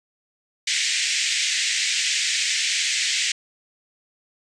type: band-pass noise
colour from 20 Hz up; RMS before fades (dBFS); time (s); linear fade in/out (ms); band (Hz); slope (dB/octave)
pink; -23; 0.67-3.32; 5; 1900 to 8100; 48
effects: resampled to 22050 Hz